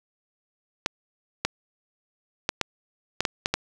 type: clicks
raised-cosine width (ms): 0.2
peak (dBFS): -5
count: 8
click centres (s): 0.861 / 1.45 / 2.491 / 2.613 / 3.206 / 3.252 / 3.459 / 3.54
effects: 7-bit